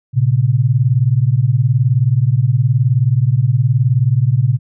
sine beating tone pair, 115.4 / 134.4 Hz, A#2 / C3, -17 / +47 cents, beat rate 19 Hz, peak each -13 dBFS, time 0.13-4.59 s, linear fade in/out 50 ms, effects none

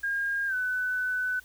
sine tone with pitch glide, 1618 to 1501 Hz, G#6 to F#6, -46 to +24 cents, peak -26 dBFS, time 0.03-1.4 s, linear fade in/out 10 ms, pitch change -130 cents, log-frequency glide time 0.47-0.55 s, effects added 60 Hz sine -59 dBFS peak until 1.44 s + white hiss -56 dBFS RMS until 1.44 s

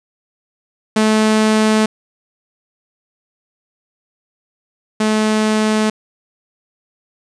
sawtooth tone pair in turn, 216.8 / 215.8 Hz, A3 / A3, -25 / -33 cents, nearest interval unison, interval 8 cents, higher first, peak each -7 / -9 dBFS, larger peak first, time 0.96-1.86 / 5-5.9 s, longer neither, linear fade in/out 5 ms, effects resampled to 22050 Hz + 7-bit

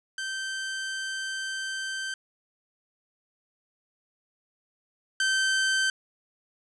sawtooth tone pair in turn, 1555 / 1549.3 Hz, G6 / G6, -14 / -21 cents, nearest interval unison, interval 7 cents, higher first, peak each -27 / -19 dBFS, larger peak second, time 0.18-2.14 / 5.2-5.9 s, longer first, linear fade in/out 2 ms, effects resampled to 22050 Hz + 10-bit

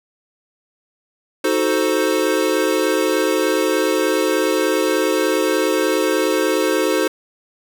square chord, D# diminished seventh, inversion none, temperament equal with one note detuned, 313.3 / 370 / 440 / 523.3 Hz, D#4 / F#4 / A4 / C5, +12 / 0 / 0 / 0 cents, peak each -22 dBFS, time 1.44-7.08 s, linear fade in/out 5 ms, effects none

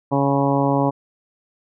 harmonic tone with a mistuned harmonic, 139.4 Hz, C#3, 10 cents sharp, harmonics 1 / 2 / 3 / 4 / 5 / 6 / 7 / 8, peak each -22 / -20 / -26 / -23 / -27 / -25 / -25 / -32 dBFS, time 0.11-0.91 s, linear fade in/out 20 ms, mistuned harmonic 8, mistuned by -30 cents, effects none

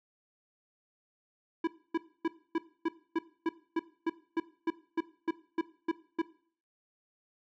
square tone bursts, 329.6 Hz, E4, in tune, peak -27 dBFS, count 16, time 1.64-6.218 s, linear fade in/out 5 ms, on 33 ms, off 270 ms, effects noise-tail reverb RT60 0.5 s tail -18 dB re dry + low-pass 2000 Hz 12 dB/octave

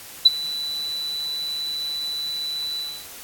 sine tone with ADSR envelope, 3975 Hz, B7, 10 cents sharp, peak -5 dBFS, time 0.25-3.07 s, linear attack 11 ms, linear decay 26 ms, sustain -20 dB, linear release 300 ms, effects white hiss -40 dBFS RMS until 3.23 s + AAC 64 kbps

